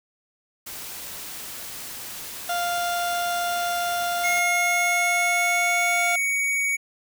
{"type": "noise", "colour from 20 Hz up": "white", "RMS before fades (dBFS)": -36, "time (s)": [0.66, 4.4], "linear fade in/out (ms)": 10}
{"type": "tone", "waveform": "30% pulse", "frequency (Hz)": 699, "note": "F5", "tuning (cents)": 1, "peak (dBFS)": -21, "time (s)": [2.49, 6.16], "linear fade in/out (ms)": 5}
{"type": "tone with pitch glide", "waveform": "square", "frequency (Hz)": [2156, 2244], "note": ["C#7", "C#7"], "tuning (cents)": [-49, 21], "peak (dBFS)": -22, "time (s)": [4.23, 6.77], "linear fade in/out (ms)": 20, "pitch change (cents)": 70, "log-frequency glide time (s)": [4.4, 6.38]}
{"effects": []}